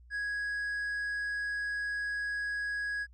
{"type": "tone", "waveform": "triangle", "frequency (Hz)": 1661.2, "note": "G#6", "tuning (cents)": 0, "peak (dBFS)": -30, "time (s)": [0.1, 3.07], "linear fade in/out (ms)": 50, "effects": ["added 60 Hz sine -53 dBFS peak until 3.13 s", "resampled to 22050 Hz"]}